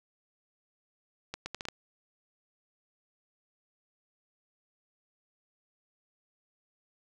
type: accelerating click train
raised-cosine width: 0.2 ms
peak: -19 dBFS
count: 6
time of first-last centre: 1.34-1.686 s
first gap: 120 ms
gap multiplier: 0.72
effects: none

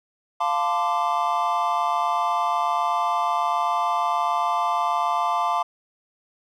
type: chord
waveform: triangle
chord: D minor seventh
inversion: first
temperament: equal with one note detuned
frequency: 698.5 / 880 / 1026.7 / 1174.7 Hz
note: F5 / A5 / C6 / D6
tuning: 0 / 0 / -33 / 0 cents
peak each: -24 dBFS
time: 0.4-5.63 s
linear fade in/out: 10 ms
effects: none

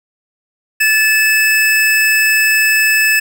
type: tone pair together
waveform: square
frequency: 1740 / 2612 Hz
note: A6 / E7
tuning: -20 / -17 cents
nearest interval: perfect fifth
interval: 703 cents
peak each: -13 dBFS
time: 0.8-3.2 s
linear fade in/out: 10 ms
effects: none

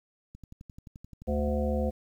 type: click train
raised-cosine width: 5 ms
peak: -33 dBFS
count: 14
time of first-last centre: 0.35-1.48 s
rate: 11.5 Hz
type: harmonic tone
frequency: 73.42 Hz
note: D2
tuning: in tune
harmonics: 1 / 3 / 5 / 7 / 9 / 10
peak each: -29 / -31 / -39 / -31 / -39 / -40 dBFS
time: 1.27-1.91 s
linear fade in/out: 20 ms
effects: 10-bit

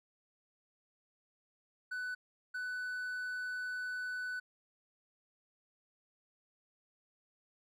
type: tone bursts at uneven times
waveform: triangle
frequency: 1495 Hz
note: F#6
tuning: 17 cents sharp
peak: -35 dBFS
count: 2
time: 1.91-2.15 / 2.54-4.4 s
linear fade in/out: 10 ms
effects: none

